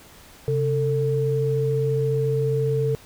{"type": "tone pair together", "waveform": "sine", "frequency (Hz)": [134.8, 446.4], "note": ["C#3", "A4"], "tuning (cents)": [-48, 25], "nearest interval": "octave + major sixth", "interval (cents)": 2073, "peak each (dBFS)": -22, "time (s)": [0.48, 2.95], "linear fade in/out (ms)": 0, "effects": ["pink hiss -48 dBFS RMS until 3.05 s"]}